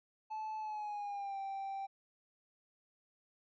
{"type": "tone with pitch glide", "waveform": "triangle", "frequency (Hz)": [868, 782.3], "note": ["A5", "G5"], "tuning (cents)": [-24, -4], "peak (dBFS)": -36, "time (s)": [0.3, 1.87], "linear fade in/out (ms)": 20, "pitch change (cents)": -180, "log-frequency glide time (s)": [0.59, 1.39], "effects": ["tanh soft clip ceiling -32 dBFS", "resampled to 16000 Hz"]}